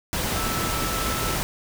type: tone in noise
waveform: sine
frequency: 1318.5 Hz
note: E6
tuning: in tune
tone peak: -31 dBFS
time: 0.36-1.35 s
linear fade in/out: 0 ms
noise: pink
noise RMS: -26 dBFS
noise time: 0.13-1.43 s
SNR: -8 dB
effects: none